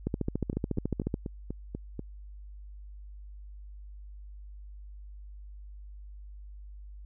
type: two click trains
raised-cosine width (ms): 3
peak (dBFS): -16 / -22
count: 16 / 7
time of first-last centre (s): 0.07-1.141 / 0.53-1.993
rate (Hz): 14 / 4.1
effects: added 50 Hz sine -43 dBFS peak until 7.05 s